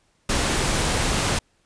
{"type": "noise", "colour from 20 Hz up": "pink", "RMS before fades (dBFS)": -22, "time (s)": [0.29, 1.39], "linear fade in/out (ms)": 5, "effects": ["pink hiss -65 dBFS RMS until 1.65 s", "resampled to 22050 Hz"]}